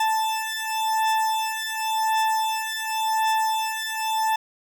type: beating tone pair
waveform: 40% pulse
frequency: 880 / 880.91 Hz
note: A5 / A5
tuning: 0 / +2 cents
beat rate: 0.91 Hz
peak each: -24 dBFS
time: 0-4.36 s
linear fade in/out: 5 ms
effects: none